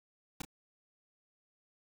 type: noise with echo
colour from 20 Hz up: pink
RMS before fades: -39 dBFS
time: 0.4-0.42 s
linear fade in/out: 5 ms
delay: 31 ms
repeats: 1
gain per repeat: -8 dB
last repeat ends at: 0.451 s
effects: none